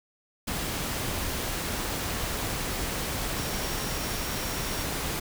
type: tone in noise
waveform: sine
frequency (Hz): 5588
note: F8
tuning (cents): 0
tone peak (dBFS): -42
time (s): 3.37-4.85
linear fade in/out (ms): 10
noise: pink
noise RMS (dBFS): -31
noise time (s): 0.47-5.2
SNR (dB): -14
effects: none